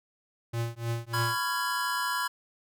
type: tone with tremolo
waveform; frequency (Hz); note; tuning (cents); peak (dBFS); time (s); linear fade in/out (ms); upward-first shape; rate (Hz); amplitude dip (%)
square; 116.54; A#2; 0; -27; 0.53-1.38; 10; triangle; 3.3; 100
type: chord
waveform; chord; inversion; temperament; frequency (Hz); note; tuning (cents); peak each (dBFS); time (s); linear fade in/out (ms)
square; C# dominant seventh; third; just; 997.9 / 1108.7 / 1385.9 / 1663.1; B5 / C#6 / E#6 / G#6; +18 / 0 / -14 / +2; -32 / -38 / -35 / -34; 1.13-2.28; 10
effects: none